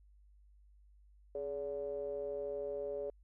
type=ring-modulated tone; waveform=triangle; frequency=76.6 Hz; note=D#2; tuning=27 cents flat; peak=-32 dBFS; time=1.35-3.1 s; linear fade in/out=0 ms; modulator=496 Hz; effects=added 50 Hz sine -60 dBFS peak until 3.23 s